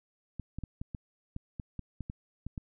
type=clicks; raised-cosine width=5 ms; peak=-25 dBFS; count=12; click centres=0.397 / 0.586 / 0.637 / 0.815 / 0.948 / 1.364 / 1.598 / 1.793 / 2.007 / 2.099 / 2.466 / 2.578 s; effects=none